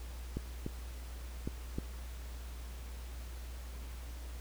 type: clicks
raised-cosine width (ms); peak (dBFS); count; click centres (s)
3; -23; 4; 0.37 / 0.664 / 1.475 / 1.785
effects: added 60 Hz sine -42 dBFS peak until 4.4 s + pink hiss -54 dBFS RMS until 4.4 s